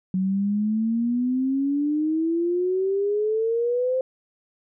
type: exponential sweep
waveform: sine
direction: up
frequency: 185 to 523.3 Hz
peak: -20 dBFS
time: 0.14-4.01 s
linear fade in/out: 2 ms
effects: none

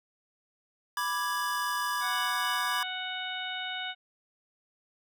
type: chord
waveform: square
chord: G# diminished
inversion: first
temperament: equal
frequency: 987.8 / 1174.7 / 1661.2 Hz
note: B5 / D6 / G#6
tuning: 0 / 0 / 0 cents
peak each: -34 dBFS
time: 0.97-2.83 s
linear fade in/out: 2 ms
type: harmonic tone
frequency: 740 Hz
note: F#5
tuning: in tune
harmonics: 1 / 2 / 3 / 4 / 5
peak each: -40 / -38 / -41 / -39 / -39 dBFS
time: 2-3.95 s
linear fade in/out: 50 ms
effects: none

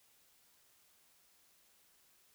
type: silence
effects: white hiss -69 dBFS RMS until 2.34 s

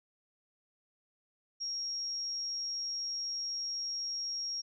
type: tone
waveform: sine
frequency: 5588 Hz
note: F8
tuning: in tune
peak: -34 dBFS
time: 1.6-4.62 s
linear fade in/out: 20 ms
effects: none

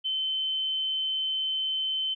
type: tone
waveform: sine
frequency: 3072 Hz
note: G7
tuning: 36 cents flat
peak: -26 dBFS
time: 0.04-2.15 s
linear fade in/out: 20 ms
effects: none

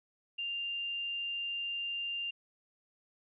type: tone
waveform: sine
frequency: 2793 Hz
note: F7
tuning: 1 cent flat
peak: -34 dBFS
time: 0.38-2.31 s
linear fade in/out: 10 ms
effects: none

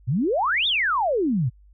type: exponential two-way sweep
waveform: sine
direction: up then down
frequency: 110 to 3767 to 110 Hz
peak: -19 dBFS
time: 0.07-1.5 s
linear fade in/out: 20 ms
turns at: 0.67 s
effects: added 50 Hz sine -49 dBFS peak until 1.73 s

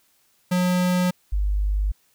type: tone pair in turn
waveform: square / sine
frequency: 180.5 / 50.3 Hz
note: F#3 / G1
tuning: -43 / +45 cents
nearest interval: octave + minor seventh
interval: 2212 cents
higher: first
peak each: -19 dBFS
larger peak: neither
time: 0.51-1.11 / 1.32-1.92 s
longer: neither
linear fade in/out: 10 ms
effects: white hiss -63 dBFS RMS until 2.14 s

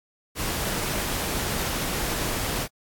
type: noise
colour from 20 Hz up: pink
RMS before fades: -28 dBFS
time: 0.35-2.68 s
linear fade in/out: 50 ms
effects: AAC 64 kbps

